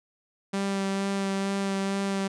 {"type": "tone with vibrato", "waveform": "sawtooth", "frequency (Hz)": 196, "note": "G3", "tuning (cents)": 0, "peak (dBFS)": -22, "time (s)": [0.53, 2.28], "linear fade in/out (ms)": 10, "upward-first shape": "sine", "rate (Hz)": 2.2, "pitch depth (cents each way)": 12, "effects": ["resampled to 22050 Hz"]}